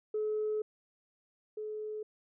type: tone pair in turn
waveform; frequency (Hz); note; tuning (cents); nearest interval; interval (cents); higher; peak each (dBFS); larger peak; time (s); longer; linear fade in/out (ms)
sine; 428 / 428; A4 / A4; -48 / -48; unison; 0; neither; -29 / -36; first; 0.14-0.62 / 1.57-2.03; first; 5
effects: tanh soft clip ceiling -26 dBFS